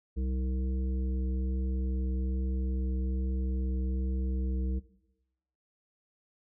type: harmonic tone with a mistuned harmonic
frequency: 64.2 Hz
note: C2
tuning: 32 cents flat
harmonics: 1 / 3 / 5 / 7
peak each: -29 / -39 / -43 / -46 dBFS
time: 0.16-4.8 s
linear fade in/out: 20 ms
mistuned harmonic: 7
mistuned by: +22 cents
effects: noise-tail reverb RT60 0.9 s tail -17 dB re dry